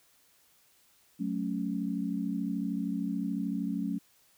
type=chord; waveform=sine; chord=F# minor; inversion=none; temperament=equal with one note detuned; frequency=185 / 218.4 / 277.2 Hz; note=F#3 / A3 / C#4; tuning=0 / -13 / 0 cents; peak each=-34 dBFS; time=1.19-3.99 s; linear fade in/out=20 ms; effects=white hiss -65 dBFS RMS until 4.37 s